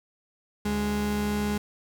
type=tone pair together; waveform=35% pulse; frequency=73.43 / 207.7 Hz; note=D2 / G#3; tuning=0 / 0 cents; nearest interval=octave + tritone; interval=1800 cents; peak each=-32 / -24 dBFS; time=0.65-1.58 s; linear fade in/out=5 ms; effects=none